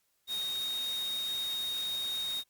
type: tone in noise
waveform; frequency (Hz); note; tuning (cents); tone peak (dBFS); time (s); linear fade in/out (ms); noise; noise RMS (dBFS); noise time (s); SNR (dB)
sine; 3727; A#7; -1; -32; 0.27-2.44; 50; white; -44; 0.27-2.44; +9
effects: white hiss -75 dBFS RMS until 2.49 s + Opus 48 kbps